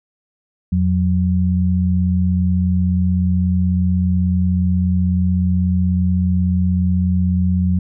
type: tone pair together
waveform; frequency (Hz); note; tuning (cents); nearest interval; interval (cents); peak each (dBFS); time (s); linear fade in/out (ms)
sine; 86.13 / 182.5; F2 / F#3; -23 / -24; octave + minor second; 1299; -16; 0.72-7.79; 5
effects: none